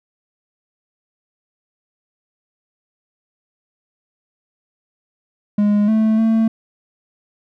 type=tone with pitch steps; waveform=triangle; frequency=206.9 / 219.1 / 223.6 Hz; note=G#3 / A3 / A3; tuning=-6 / -7 / +28 cents; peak=-10 dBFS; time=5.58-6.48 s; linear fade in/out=5 ms; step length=300 ms; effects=none